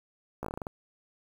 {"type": "slowing click train", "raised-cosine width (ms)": 1, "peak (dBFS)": -21, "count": 9, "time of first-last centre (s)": [0.43, 0.669], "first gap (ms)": 15, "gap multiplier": 1.19, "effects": ["8-bit"]}